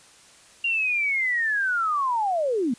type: linear sweep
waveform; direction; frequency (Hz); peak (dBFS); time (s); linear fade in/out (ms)
sine; down; 2794 to 217; -21; 0.64-2.74; 5
effects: white hiss -52 dBFS RMS until 2.78 s + resampled to 22050 Hz